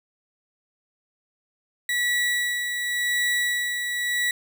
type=tone with tremolo; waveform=35% pulse; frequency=1942 Hz; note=B6; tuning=30 cents flat; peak=-19 dBFS; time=1.89-4.31 s; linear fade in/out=2 ms; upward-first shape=sine; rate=0.9 Hz; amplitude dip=45%; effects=none